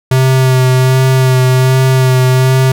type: tone with vibrato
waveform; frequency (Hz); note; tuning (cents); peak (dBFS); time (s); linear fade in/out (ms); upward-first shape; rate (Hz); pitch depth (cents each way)
square; 129.8; C3; -13; -7; 0.11-2.72; 5; sine; 1.3; 19
effects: none